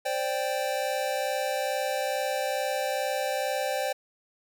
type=chord; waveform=square; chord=C suspended second; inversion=none; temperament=equal with one note detuned; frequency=523.3 / 585.6 / 784 Hz; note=C5 / D5 / G5; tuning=0 / -5 / 0 cents; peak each=-32 dBFS; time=0.05-3.93 s; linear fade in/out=10 ms; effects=none